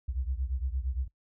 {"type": "beating tone pair", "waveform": "sine", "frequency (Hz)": [61.74, 70.44], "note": ["B1", "C#2"], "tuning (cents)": [0, 28], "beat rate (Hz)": 8.7, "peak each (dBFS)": [-31, -34], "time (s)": [0.08, 1.08], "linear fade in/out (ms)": 10, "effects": ["noise-tail reverb RT60 0.1 s tail -21 dB re dry"]}